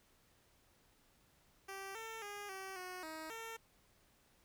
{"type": "tone with pitch steps", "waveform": "10% pulse", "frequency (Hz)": [389.1, 448.8, 409.3, 383.3, 365.7, 316.3, 452.9], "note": ["G4", "A4", "G#4", "G4", "F#4", "D#4", "A#4"], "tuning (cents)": [-13, 34, -25, -39, -20, 29, -50], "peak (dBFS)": -37, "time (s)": [1.68, 3.57], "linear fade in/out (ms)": 10, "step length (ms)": 270, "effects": ["pink hiss -71 dBFS RMS until 4.44 s"]}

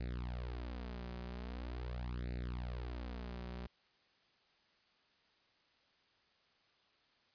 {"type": "tone with flanger", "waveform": "sawtooth", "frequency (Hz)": 60.9, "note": "B1", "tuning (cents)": -24, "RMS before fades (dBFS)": -43, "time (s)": [0, 3.67], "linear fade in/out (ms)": 5, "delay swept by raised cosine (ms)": [0.46, 5.26], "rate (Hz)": 0.43, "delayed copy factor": 0.9, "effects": ["white hiss -72 dBFS RMS until 7.34 s", "resampled to 11025 Hz"]}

